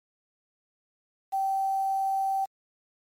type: tone with quantisation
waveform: sine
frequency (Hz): 776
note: G5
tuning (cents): -18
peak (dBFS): -24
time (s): 1.32-2.46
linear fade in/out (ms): 20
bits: 8
effects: MP3 64 kbps